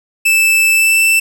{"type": "tone with pitch glide", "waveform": "45% pulse", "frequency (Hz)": [2637, 2661], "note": ["E7", "E7"], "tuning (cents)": [0, 16], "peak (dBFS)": -8, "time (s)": [0.25, 1.2], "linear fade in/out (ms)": 10, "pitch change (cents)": 16, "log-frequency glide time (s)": [0.73, 1.02], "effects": []}